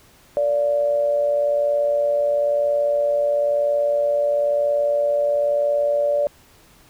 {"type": "tone with amplitude modulation", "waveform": "sine", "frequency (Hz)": 580, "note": "D5", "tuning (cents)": -22, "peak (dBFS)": -14, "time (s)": [0.37, 6.27], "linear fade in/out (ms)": 0, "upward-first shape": "sine", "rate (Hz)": 121, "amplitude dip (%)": 50, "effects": ["pink hiss -52 dBFS RMS until 6.89 s"]}